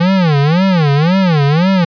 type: tone with vibrato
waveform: square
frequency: 164.81 Hz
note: E3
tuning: in tune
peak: -9 dBFS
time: 0-1.85 s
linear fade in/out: 10 ms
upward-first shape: sine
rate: 1.9 Hz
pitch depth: 280 cents each way
effects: resampled to 11025 Hz